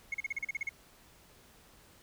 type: tone bursts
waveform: sine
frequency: 2173 Hz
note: C#7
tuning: 35 cents flat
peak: -29 dBFS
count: 10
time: 0.12-0.692 s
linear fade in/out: 5 ms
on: 23 ms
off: 38 ms
effects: tanh soft clip ceiling -30 dBFS + pink hiss -60 dBFS RMS until 2.02 s